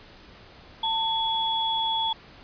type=tone pair together; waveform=sine; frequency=894 / 3375 Hz; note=A5 / G#7; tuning=+27 / +27 cents; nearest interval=octave + major seventh; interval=2300 cents; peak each=-26 dBFS; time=0.83-2.13 s; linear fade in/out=5 ms; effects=pink hiss -49 dBFS RMS until 2.43 s + resampled to 11025 Hz